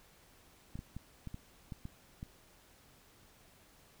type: clicks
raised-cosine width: 5 ms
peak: -30 dBFS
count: 8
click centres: 0.755 / 0.791 / 0.966 / 1.273 / 1.344 / 1.722 / 1.854 / 2.229 s
effects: pink hiss -63 dBFS RMS until 4 s